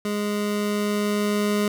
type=tone with level ramp; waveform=25% pulse; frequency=207.2 Hz; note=G#3; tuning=4 cents flat; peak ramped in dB=-20 to -16 dBFS; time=0.05-1.68 s; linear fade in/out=2 ms; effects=none